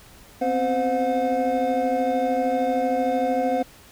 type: tone cluster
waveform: triangle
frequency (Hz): 252.4 / 265.5 / 516 / 722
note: B3 / C4 / C5 / F#5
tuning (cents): +38 / +25 / -24 / -43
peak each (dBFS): -28 / -25 / -22 / -22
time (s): 0.41-3.63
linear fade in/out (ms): 10
effects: pink hiss -49 dBFS RMS until 3.91 s